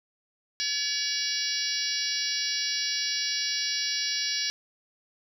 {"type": "harmonic tone with a mistuned harmonic", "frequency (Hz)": 570, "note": "C#5", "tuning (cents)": 48, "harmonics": [3, 4, 5, 6, 7, 8, 9, 10], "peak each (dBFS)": [-37, -37, -37, -38, -34, -34, -32, -34], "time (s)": [0.6, 4.5], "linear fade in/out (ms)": 0, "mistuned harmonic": 6, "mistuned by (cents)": -26, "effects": ["9-bit"]}